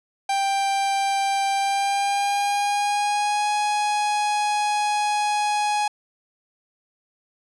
45% pulse tone with pitch glide, 788 to 834.9 Hz, G5 to G#5, +9 to +9 cents, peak -20 dBFS, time 0.29-5.88 s, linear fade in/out 5 ms, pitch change +100 cents, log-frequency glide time 1.55-3.5 s, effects resampled to 24000 Hz

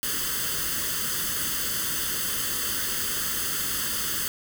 white noise with comb filter, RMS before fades -28 dBFS, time 0.03-4.28 s, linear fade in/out 0 ms, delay 0.63 ms, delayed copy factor +0.8, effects none

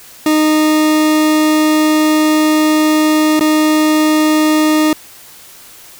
40% pulse tone with dropouts, 308.3 Hz, D#4, 16 cents flat, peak -8 dBFS, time 0.26-4.93 s, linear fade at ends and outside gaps 2 ms, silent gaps 3.395-3.408 s, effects white hiss -38 dBFS RMS until 5.99 s

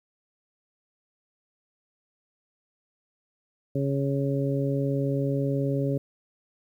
harmonic tone, 138.59 Hz, C#3, in tune, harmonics 1 / 2 / 3 / 4, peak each -26 / -29 / -31 / -32 dBFS, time 3.75-5.98 s, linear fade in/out 5 ms, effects 10-bit

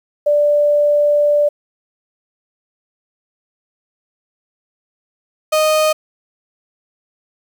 sine / 35% pulse tone pair in turn, 587.3 / 619.8 Hz, D5 / D#5, 0 / -7 cents, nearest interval minor second, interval 93 cents, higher second, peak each -10 dBFS, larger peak neither, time 0.26-1.49 / 5.52-5.93 s, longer first, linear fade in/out 10 ms, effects 8-bit

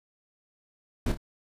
brown noise with echo, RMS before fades -24 dBFS, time 1.06-1.12 s, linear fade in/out 5 ms, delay 27 ms, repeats 2, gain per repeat -8 dB, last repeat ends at 1.174 s, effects resampled to 32000 Hz

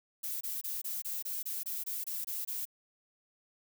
violet noise bursts, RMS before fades -37 dBFS, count 12, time 0.23-2.654 s, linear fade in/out 10 ms, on 180 ms, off 24 ms, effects none

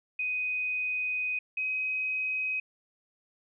sine tone pair in turn, 2500 / 2526 Hz, D#7 / D#7, +8 / +26 cents, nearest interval unison, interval 18 cents, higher second, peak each -28 dBFS, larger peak neither, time 0.19-1.39 / 1.57-2.6 s, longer first, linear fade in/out 5 ms, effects none

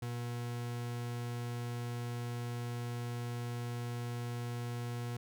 40% pulse tone, 120 Hz, B2, 49 cents flat, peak -36 dBFS, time 0.02-5.17 s, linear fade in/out 5 ms, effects none

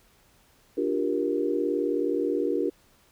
sine chord, G minor seventh, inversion second, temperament just, 294 / 352.8 / 392 / 470.4 Hz, D4 / F4 / G4 / Bb4, +2 / +18 / 0 / +16 cents, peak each -29 dBFS, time 0.77-2.7 s, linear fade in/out 10 ms, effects pink hiss -61 dBFS RMS until 3.11 s

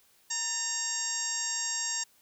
harmonic tone with a mistuned harmonic, 932.3 Hz, A#5, in tune, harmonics 1 / 2 / 3 / 4 / 5 / 6 / 7 / 8, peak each -45 / -39 / -45 / -45 / -41 / -36 / -38 / -33 dBFS, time 0.3-2.04 s, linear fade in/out 10 ms, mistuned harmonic 2, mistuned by -62 cents, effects white hiss -64 dBFS RMS until 2.21 s

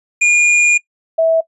square / sine tone pair in turn, 2426 / 651.9 Hz, D#7 / E5, -44 / -19 cents, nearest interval octave + major seventh, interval 2275 cents, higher first, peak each -9 dBFS, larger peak neither, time 0.21-0.78 / 1.18-1.41 s, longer first, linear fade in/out 10 ms, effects noise-tail reverb RT60 0.1 s tail -20 dB re dry + resampled to 24000 Hz

